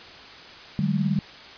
sine tone cluster, 151 / 191.2 / 209.4 Hz, D3 / G3 / G#3, +48 / -43 / +15 cents, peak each -25 / -24 / -27 dBFS, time 0.79-1.19 s, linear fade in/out 0 ms, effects white hiss -43 dBFS RMS until 1.57 s + resampled to 11025 Hz

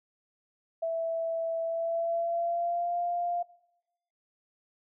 sine tone with pitch glide, 659.3 to 698.5 Hz, E5 to F5, 0 to 0 cents, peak -27 dBFS, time 0.82-3.43 s, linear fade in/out 10 ms, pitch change +100 cents, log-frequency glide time 1.62-2.98 s, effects noise-tail reverb RT60 0.9 s tail -21 dB re dry

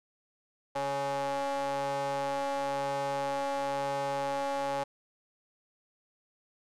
45% pulse ring-modulated tone, 139.3 Hz, C#3, 9 cents sharp, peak -27 dBFS, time 0.75-4.84 s, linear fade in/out 10 ms, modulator 696 Hz, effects low-pass 9000 Hz 12 dB/octave

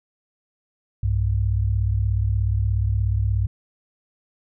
sine tone pair together, 63.7 / 100.49 Hz, C2 / G2, -46 / +43 cents, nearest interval minor sixth, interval 789 cents, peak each -22 / -20 dBFS, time 1.03-3.47 s, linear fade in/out 5 ms, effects none

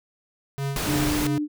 square tone with tremolo, 138.59 Hz, C#3, in tune, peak -25 dBFS, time 0.58-1.38 s, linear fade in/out 0 ms, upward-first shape sine, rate 3 Hz, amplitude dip 90%
pink noise, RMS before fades -27 dBFS, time 0.76-1.27 s, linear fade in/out 2 ms
sine tone, 298.2 Hz, D4, 27 cents sharp, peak -23 dBFS, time 0.85-1.48 s, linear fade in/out 50 ms
effects none

